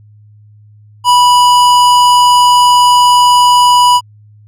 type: tone with hard clipping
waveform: sine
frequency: 982 Hz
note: B5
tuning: 10 cents flat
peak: -6 dBFS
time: 1.04-4.01 s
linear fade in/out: 50 ms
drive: 16 dB
effects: added 105 Hz sine -38 dBFS peak until 4.47 s